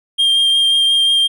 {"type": "tone with vibrato", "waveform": "triangle", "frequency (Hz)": 3200, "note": "G7", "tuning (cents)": 35, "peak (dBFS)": -9, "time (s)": [0.18, 1.28], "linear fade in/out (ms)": 20, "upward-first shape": "sine", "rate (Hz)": 5.6, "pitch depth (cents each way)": 12, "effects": []}